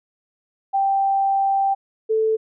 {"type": "tone pair in turn", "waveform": "sine", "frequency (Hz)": [784, 440], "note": ["G5", "A4"], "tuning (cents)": [0, 0], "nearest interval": "minor seventh", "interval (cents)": 1000, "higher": "first", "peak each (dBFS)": -16, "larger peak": "neither", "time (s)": [[0.73, 1.75], [2.09, 2.37]], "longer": "first", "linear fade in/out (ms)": 20, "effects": []}